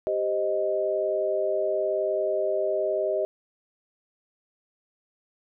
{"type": "chord", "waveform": "sine", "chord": "C minor", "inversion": "second", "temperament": "equal", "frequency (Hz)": [392, 523.3, 622.3], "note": ["G4", "C5", "Eb5"], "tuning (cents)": [0, 0, 0], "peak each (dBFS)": [-28, -31, -25], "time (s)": [0.07, 3.25], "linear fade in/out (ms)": 0, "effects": []}